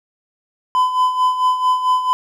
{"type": "tone with tremolo", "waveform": "triangle", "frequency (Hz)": 1011, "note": "B5", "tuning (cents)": 40, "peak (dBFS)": -9, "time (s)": [0.75, 2.13], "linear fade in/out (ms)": 0, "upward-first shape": "sine", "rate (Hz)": 4.5, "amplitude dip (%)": 65, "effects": []}